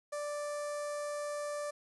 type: tone with notch filter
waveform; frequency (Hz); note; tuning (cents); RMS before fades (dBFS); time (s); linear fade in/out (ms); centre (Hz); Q
sawtooth; 587.3; D5; 0; -38; 0.12-1.71; 10; 3100; 0.68
effects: resampled to 24000 Hz + 11-bit